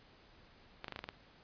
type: clicks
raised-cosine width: 0.3 ms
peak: -25 dBFS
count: 7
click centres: 0.844 / 0.882 / 0.923 / 0.961 / 0.991 / 1.041 / 1.089 s
effects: pink hiss -62 dBFS RMS until 1.43 s + resampled to 11025 Hz